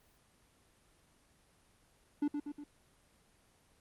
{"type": "tone with echo", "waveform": "triangle", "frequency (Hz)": 292.2, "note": "D4", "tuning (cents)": -9, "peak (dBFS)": -27, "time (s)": [2.22, 2.28], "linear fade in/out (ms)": 5, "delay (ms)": 120, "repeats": 3, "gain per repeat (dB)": -5, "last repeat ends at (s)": 2.64, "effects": ["pink hiss -68 dBFS RMS until 3.8 s", "Opus 24 kbps"]}